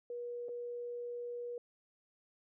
sine tone with dropouts, 481.4 Hz, B4, 44 cents flat, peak -39 dBFS, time 0.1-1.58 s, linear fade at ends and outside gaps 2 ms, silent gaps 0.485-0.49 s, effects none

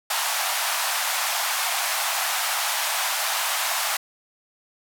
pink band-pass noise, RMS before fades -25 dBFS, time 0.1-3.97 s, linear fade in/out 5 ms, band 680 to 16000 Hz, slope 48 dB/octave, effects none

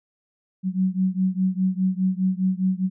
sine beating tone pair, 185 / 189.9 Hz, F#3 / F#3, 0 / +45 cents, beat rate 4.9 Hz, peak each -22 / -23 dBFS, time 0.63-2.9 s, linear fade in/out 50 ms, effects none

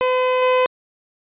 30% pulse tone with level steps, 508 Hz, B4, 49 cents sharp, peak -13 / -11 dBFS, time 0.01-0.66 s, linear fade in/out 0 ms, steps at 0.42 s, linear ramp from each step 2 ms, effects resampled to 8000 Hz

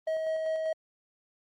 triangle tone with tremolo, 637 Hz, D#5, 41 cents sharp, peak -25 dBFS, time 0.07-0.73 s, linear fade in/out 5 ms, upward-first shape square, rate 5.1 Hz, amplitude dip 25%, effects Opus 32 kbps

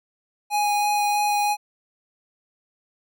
square tone with vibrato, 828 Hz, G#5, 5 cents flat, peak -20 dBFS, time 0.5-1.57 s, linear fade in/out 50 ms, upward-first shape sine, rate 3.1 Hz, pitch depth 8 cents each way, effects none

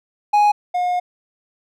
triangle tone pair in turn, 830.6 / 717.3 Hz, G#5 / F5, 0 / +46 cents, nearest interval minor third, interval 254 cents, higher first, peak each -9 / -15 dBFS, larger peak first, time 0.33-0.52 / 0.74-1 s, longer second, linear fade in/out 10 ms, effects none

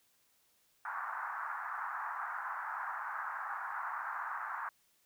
white band-pass noise, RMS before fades -40 dBFS, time 0.85-4.69 s, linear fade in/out 2 ms, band 820 to 1600 Hz, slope 48 dB/octave, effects white hiss -72 dBFS RMS until 5.05 s

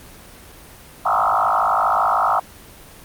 sine tone with frequency modulation, 1015 Hz, B5, 47 cents sharp, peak -14 dBFS, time 1.05-2.4 s, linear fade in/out 10 ms, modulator 52.6 Hz, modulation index 6.3, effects pink hiss -42 dBFS RMS until 3.04 s + Opus 24 kbps

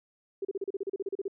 sine tone bursts, 392 Hz, G4, in tune, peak -29 dBFS, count 14, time 0.42-1.281 s, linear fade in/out 5 ms, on 29 ms, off 35 ms, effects none

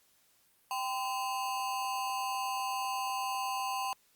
square ring-modulated tone, 904 Hz, A5, 47 cents sharp, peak -30 dBFS, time 0.71-3.93 s, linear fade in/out 0 ms, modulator 121 Hz, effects white hiss -68 dBFS RMS until 4.15 s + Opus 48 kbps

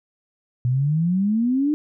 sine exponential sweep, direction up, 120.4 to 306.5 Hz, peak -17 dBFS, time 0.65-1.74 s, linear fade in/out 0 ms, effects none

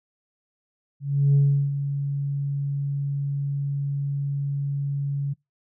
sine tone with ADSR envelope, 140.8 Hz, C#3, 27 cents sharp, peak -12 dBFS, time 1-5.34 s, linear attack 350 ms, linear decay 360 ms, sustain -11 dB, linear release 16 ms, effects noise-tail reverb RT60 0.2 s tail -26 dB re dry + tanh soft clip ceiling -12 dBFS

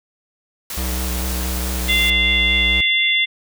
white noise, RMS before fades -28 dBFS, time 0.7-2.1 s, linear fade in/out 2 ms
square tone with vibrato, 63.4 Hz, B1, 46 cents sharp, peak -22 dBFS, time 0.77-2.81 s, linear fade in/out 5 ms, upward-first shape triangle, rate 4.6 Hz, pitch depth 32 cents each way
harmonic tone, 692 Hz, F5, 16 cents flat, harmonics 3 / 4 / 5, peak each -17 / -22 / -18 dBFS, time 1.88-3.26 s, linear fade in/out 20 ms
effects none

